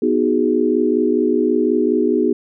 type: chord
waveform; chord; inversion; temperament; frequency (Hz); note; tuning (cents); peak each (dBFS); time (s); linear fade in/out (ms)
sine; G# minor seventh; first; equal; 246.9 / 311.1 / 370 / 415.3; B3 / D#4 / F#4 / G#4; 0 / 0 / 0 / 0; -19; 0.02-2.33; 5
effects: none